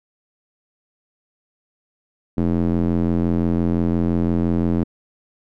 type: tone with band-pass filter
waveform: square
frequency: 42.91 Hz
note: F1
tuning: 30 cents flat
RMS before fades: -19 dBFS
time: 2.37-4.84 s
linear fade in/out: 10 ms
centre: 250 Hz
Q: 1.6
effects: none